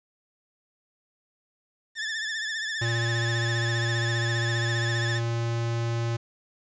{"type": "tone with vibrato", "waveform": "sawtooth", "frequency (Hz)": 1760, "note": "A6", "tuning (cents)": 0, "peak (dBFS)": -25, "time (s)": [1.95, 5.21], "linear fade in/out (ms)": 50, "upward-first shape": "triangle", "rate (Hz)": 15, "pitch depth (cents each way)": 76}
{"type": "tone", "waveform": "square", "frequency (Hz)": 116.54, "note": "A#2", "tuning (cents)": 0, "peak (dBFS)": -26, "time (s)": [2.81, 6.17], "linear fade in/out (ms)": 10}
{"effects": ["resampled to 16000 Hz", "10-bit"]}